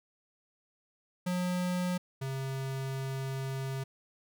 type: tone pair in turn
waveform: square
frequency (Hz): 180 / 134.11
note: F#3 / C3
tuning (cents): -47 / +43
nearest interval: perfect fourth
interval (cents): 510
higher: first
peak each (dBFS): -30 / -34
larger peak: first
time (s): 1.26-1.98 / 2.21-3.84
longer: second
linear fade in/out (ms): 10
effects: none